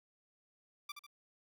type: tone with echo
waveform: 15% pulse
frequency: 1174.7 Hz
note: D6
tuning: in tune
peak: -35 dBFS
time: 0.89-0.92 s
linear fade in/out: 5 ms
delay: 73 ms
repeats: 2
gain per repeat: -6 dB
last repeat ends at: 1.066 s
effects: none